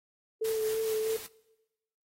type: tone with vibrato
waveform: sine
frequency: 440 Hz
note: A4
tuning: in tune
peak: -27 dBFS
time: 0.41-1.17 s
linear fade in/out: 10 ms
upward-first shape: sine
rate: 3.1 Hz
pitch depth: 20 cents each way
type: noise with tremolo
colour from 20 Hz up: white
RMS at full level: -40 dBFS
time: 0.44-1.27 s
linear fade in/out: 10 ms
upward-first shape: triangle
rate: 4.8 Hz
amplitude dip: 45%
effects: noise-tail reverb RT60 1.0 s tail -22 dB re dry + AAC 48 kbps